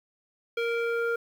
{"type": "tone with low-pass filter sweep", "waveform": "square", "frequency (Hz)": 466.2, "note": "A#4", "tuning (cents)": 0, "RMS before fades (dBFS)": -28, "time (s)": [0.57, 1.16], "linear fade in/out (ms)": 5, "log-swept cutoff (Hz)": [2800, 1400], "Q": 2.3, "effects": ["9-bit"]}